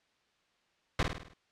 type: noise with echo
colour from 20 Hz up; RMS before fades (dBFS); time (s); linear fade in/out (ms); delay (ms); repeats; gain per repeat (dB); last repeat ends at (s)
pink; -27; 0.99-1.03; 2; 51; 6; -5; 1.336
effects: white hiss -72 dBFS RMS until 1.51 s + low-pass 4000 Hz 12 dB/octave